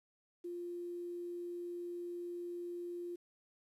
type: tone with quantisation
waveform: sine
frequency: 349.2 Hz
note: F4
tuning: in tune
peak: -40 dBFS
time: 0.44-3.16 s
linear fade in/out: 10 ms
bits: 11
effects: resampled to 32000 Hz